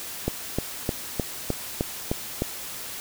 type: click train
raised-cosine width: 2 ms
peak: -10 dBFS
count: 8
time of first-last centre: 0.28-2.421 s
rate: 3.27 Hz
effects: white hiss -36 dBFS RMS until 3 s